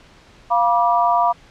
sine chord, B diminished, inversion second, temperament equal with one note detuned, 698.5 / 967.4 / 1174.7 Hz, F5 / B5 / D6, 0 / -36 / 0 cents, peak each -17 / -17 / -20 dBFS, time 0.5-1.33 s, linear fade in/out 20 ms, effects pink hiss -48 dBFS RMS until 1.5 s + low-pass 5000 Hz 12 dB/octave

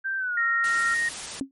sine tone with pitch glide, 1568 to 1372.9 Hz, G6 to F6, 0 to -30 cents, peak -25 dBFS, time 0.04-0.95 s, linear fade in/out 20 ms, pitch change -230 cents, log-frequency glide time 0.17-0.43 s
sine tone, 1864.7 Hz, A#6, in tune, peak -22 dBFS, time 0.37-1.09 s, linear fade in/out 5 ms
white noise, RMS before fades -35 dBFS, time 0.64-1.4 s, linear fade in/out 2 ms
sine tone with exponential decay, 270.4 Hz, C#4, 43 cents flat, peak -21 dBFS, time 1.41-1.51 s, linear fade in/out 1 ms, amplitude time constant 20 ms
effects MP3 48 kbps

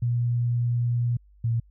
sine tone pair in turn, 120 / 115.75 Hz, B2 / A#2, -49 / -12 cents, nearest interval minor second, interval 63 cents, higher first, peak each -21 dBFS, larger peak neither, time 0.02-1.17 / 1.44-1.6 s, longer first, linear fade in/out 5 ms, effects added 50 Hz sine -52 dBFS peak until 1.7 s

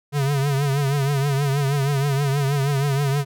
square tone with vibrato, 140 Hz, C#3, 18 cents sharp, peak -19 dBFS, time 0.12-3.25 s, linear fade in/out 50 ms, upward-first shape triangle, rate 6.3 Hz, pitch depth 87 cents each way, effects none

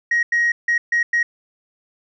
sine tone bursts at uneven times, 1887 Hz, A#6, 21 cents sharp, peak -13 dBFS, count 5, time 0.11-0.23 / 0.32-0.52 / 0.68-0.78 / 0.92-1.03 / 1.13-1.23 s, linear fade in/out 5 ms, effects tanh soft clip ceiling -12 dBFS

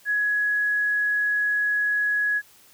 sine tone, 1677 Hz, G#6, 16 cents sharp, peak -20 dBFS, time 0.05-2.42 s, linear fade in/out 50 ms, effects white hiss -54 dBFS RMS until 2.73 s

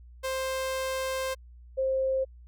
sawtooth / sine tone pair in turn, 525 / 528.7 Hz, C5 / C5, +6 / +18 cents, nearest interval unison, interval 12 cents, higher second, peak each -25 / -24 dBFS, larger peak second, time 0.23-1.35 / 1.77-2.25 s, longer first, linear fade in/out 20 ms, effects added 60 Hz sine -47 dBFS peak until 2.47 s

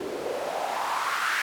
white noise with band-pass filter sweep, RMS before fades -29 dBFS, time 0-1.42 s, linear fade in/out 5 ms, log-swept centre 350 to 1700 Hz, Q 3.8, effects none

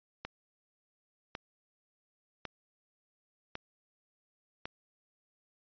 click train, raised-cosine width 0.3 ms, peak -22 dBFS, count 5, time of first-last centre 0.25-4.655 s, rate 0.908 Hz, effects resampled to 11025 Hz

